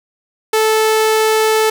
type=tone; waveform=sawtooth; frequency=437.4 Hz; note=A4; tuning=10 cents flat; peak=-7 dBFS; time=0.53-1.7 s; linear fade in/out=5 ms; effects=none